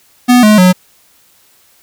square tone with pitch steps, 246.9 / 212.5 / 182.84 Hz, B3 / G#3 / F#3, 0 / +40 / -20 cents, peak -4 dBFS, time 0.28-0.73 s, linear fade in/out 20 ms, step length 150 ms, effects white hiss -49 dBFS RMS until 1.82 s

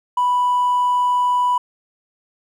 triangle tone with hard clipping, 987 Hz, B5, 1 cent flat, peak -14 dBFS, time 0.17-1.58 s, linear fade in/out 5 ms, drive 2 dB, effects none

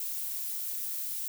violet noise, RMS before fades -35 dBFS, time 0-1.28 s, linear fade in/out 2 ms, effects none

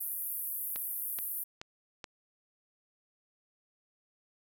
white band-pass noise, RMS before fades -37 dBFS, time 0-1.44 s, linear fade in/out 10 ms, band 11000 to 15000 Hz, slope 48 dB/octave
click train, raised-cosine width 0.2 ms, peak -24 dBFS, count 4, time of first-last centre 0.76-2.042 s, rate 2.34 Hz
effects none

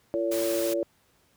harmonic tone, 113.6 Hz, A#2, 44 cents flat, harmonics 3 / 4 / 5, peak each -28 / -34 / -27 dBFS, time 0.14-0.83 s, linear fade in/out 0 ms
white noise, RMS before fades -35 dBFS, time 0.31-0.74 s, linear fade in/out 10 ms
effects pink hiss -65 dBFS RMS until 1.36 s + high-pass 60 Hz 12 dB/octave

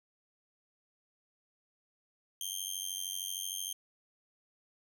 15% pulse tone with amplitude modulation, 3173 Hz, G7, 20 cents sharp, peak -25 dBFS, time 2.41-3.73 s, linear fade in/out 2 ms, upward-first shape sine, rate 93.1 Hz, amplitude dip 95%, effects none

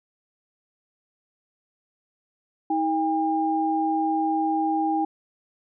sine tone pair together, 318.5 / 804 Hz, D#4 / G5, +41 / +44 cents, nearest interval octave + major third, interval 1603 cents, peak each -24 / -23 dBFS, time 2.7-5.05 s, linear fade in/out 5 ms, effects none

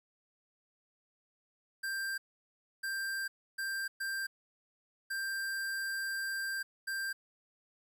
square tone bursts at uneven times, 1581 Hz, G6, 14 cents sharp, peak -35 dBFS, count 6, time 1.83-2.18 / 2.83-3.28 / 3.58-3.88 / 4-4.27 / 5.1-6.63 / 6.87-7.13 s, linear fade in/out 10 ms, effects 11-bit

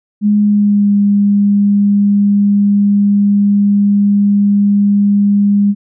sine tone with pitch glide, 207.7 to 202.7 Hz, G#3 to G#3, 0 to -42 cents, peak -7 dBFS, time 0.21-5.75 s, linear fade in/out 50 ms, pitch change -42 cents, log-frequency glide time 0.39-0.94 s, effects none

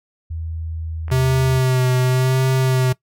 sine tone with pitch glide, 81.2 to 80.22 Hz, E2 to E2, -26 to -47 cents, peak -24 dBFS, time 0.3-1.6 s, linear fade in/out 10 ms, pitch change -21 cents, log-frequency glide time 0.56-1.34 s
clicks, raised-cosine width 0.5 ms, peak -22 / -20 dBFS, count 2, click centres 1.082 / 1.103 s
square tone with vibrato, 129.2 Hz, C3, 21 cents flat, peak -15 dBFS, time 1.11-2.93 s, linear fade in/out 10 ms, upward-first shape sine, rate 0.9 Hz, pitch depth 28 cents each way
effects noise-tail reverb RT60 0.1 s tail -20 dB re dry

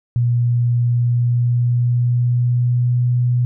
sine tone with pitch glide, 120.3 to 122.83 Hz, B2 to B2, -45 to -9 cents, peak -13 dBFS, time 0.16-3.45 s, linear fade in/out 0 ms, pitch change +36 cents, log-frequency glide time 0.82-3.12 s, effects none

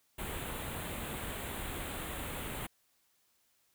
pink band-stop noise, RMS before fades -40 dBFS, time 0.18-2.67 s, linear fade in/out 10 ms, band 3800 to 7600 Hz, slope 48 dB/octave, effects white hiss -73 dBFS RMS until 3.74 s

